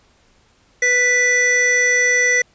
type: tone pair together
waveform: square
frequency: 493.9 / 1975.6 Hz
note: B4 / B6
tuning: 0 / 0 cents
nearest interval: 2 octaves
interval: 2400 cents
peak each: -23 / -14 dBFS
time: 0.82-2.42 s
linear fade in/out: 5 ms
effects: pink hiss -56 dBFS RMS until 2.54 s + resampled to 16000 Hz